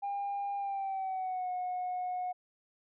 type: tone with pitch glide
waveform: sine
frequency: 803 to 727.9 Hz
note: G5 to F#5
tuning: +41 to -29 cents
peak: -31 dBFS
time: 0.02-2.33 s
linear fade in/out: 20 ms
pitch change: -170 cents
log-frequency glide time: 0.57-1.5 s
effects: tanh soft clip ceiling -30 dBFS